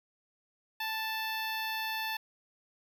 10% pulse tone with notch filter, 880 Hz, A5, in tune, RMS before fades -35 dBFS, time 0.8-2.17 s, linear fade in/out 5 ms, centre 7000 Hz, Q 0.8, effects 10-bit

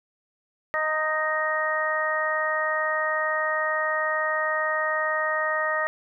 harmonic tone with a mistuned harmonic, 311.1 Hz, D#4, in tune, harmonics 2 / 3 / 4 / 5 / 6, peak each -28 / -34 / -28 / -38 / -26 dBFS, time 0.74-5.87 s, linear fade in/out 0 ms, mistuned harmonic 3, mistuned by -16 cents, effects none

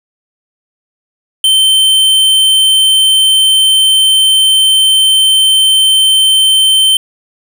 square tone, 3100 Hz, G7, 20 cents flat, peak -6 dBFS, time 1.44-6.97 s, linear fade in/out 2 ms, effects none

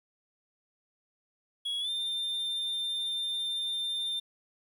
triangle tone with pitch glide, 3337 to 3597 Hz, G#7 to A7, +8 to +37 cents, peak -29 dBFS, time 1.65-4.2 s, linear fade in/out 10 ms, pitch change +129 cents, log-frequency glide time 1.8-1.9 s, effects 10-bit

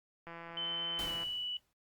click train, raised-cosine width 0.5 ms, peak -32 dBFS, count 163, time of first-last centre 0.27-1.234 s, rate 168 Hz
sine tone with pitch glide, 3061 to 2957 Hz, G7 to F#7, -42 to -2 cents, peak -35 dBFS, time 0.57-1.57 s, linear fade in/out 2 ms, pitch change -60 cents, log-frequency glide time 1.04-1.1 s
pink noise with exponential decay, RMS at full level -41 dBFS, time 0.99-1.73 s, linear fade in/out 0 ms, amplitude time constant 160 ms
effects noise-tail reverb RT60 0.1 s tail -17 dB re dry + Opus 48 kbps

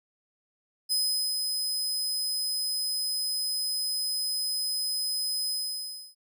sawtooth tone with ADSR envelope, 5040 Hz, D#8, 21 cents sharp, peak -21 dBFS, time 0.89-6.15 s, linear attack 29 ms, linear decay 420 ms, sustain -4 dB, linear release 650 ms, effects none

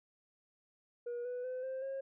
sine tone with pitch steps, 480 / 494.4 / 509.1 / 524.4 / 540 Hz, B4 / B4 / C5 / C5 / C#5, -49 / +2 / -47 / +4 / -45 cents, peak -35 dBFS, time 1.06-2.01 s, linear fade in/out 10 ms, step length 190 ms, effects tanh soft clip ceiling -36 dBFS

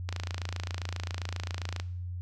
click train, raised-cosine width 0.2 ms, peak -18 dBFS, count 48, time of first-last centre 0.09-1.799 s, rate 27.5 Hz, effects noise-tail reverb RT60 0.6 s tail -18 dB re dry + added 89 Hz sine -34 dBFS peak until 2.21 s

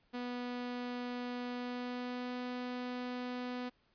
sawtooth tone with pitch glide, 245.6 to 248.2 Hz, B3 to B3, -9 to +9 cents, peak -34 dBFS, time 0.13-3.7 s, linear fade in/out 20 ms, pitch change +18 cents, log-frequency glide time 1.49-2.35 s, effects pink hiss -73 dBFS RMS until 3.94 s + resampled to 11025 Hz

